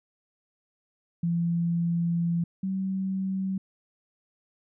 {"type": "tone pair in turn", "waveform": "sine", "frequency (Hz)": [170, 190.82], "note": ["F3", "G3"], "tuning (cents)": [-46, -46], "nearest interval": "major second", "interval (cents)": 200, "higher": "second", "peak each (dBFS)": [-23, -26], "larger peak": "first", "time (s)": [[1.23, 2.44], [2.63, 3.58]], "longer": "first", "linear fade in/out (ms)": 5, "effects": []}